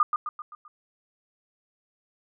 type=tone with echo; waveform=sine; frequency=1216 Hz; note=D#6; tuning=40 cents flat; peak=-16 dBFS; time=0-0.03 s; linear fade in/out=2 ms; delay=130 ms; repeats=5; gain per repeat=-6 dB; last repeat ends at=0.68 s; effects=none